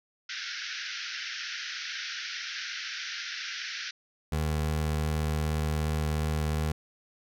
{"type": "band-pass noise", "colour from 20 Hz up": "pink", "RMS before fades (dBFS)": -37, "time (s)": [0.29, 3.91], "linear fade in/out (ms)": 5, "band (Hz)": [1400, 6000], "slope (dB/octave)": 96}
{"type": "tone with vibrato", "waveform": "25% pulse", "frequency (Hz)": 76.9, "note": "D#2", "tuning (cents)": -20, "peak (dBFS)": -23, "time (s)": [4.32, 6.72], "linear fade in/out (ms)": 5, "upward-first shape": "triangle", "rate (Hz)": 2.7, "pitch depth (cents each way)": 12}
{"effects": []}